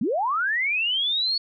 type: linear sweep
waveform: sine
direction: up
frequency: 180.7 to 4430 Hz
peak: -21 dBFS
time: 0.01-1.38 s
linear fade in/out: 5 ms
effects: none